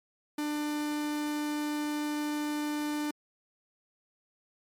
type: tone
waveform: 45% pulse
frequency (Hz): 297.8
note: D4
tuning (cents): +24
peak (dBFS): -30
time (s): 0.38-3.11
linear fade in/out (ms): 5
effects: MP3 64 kbps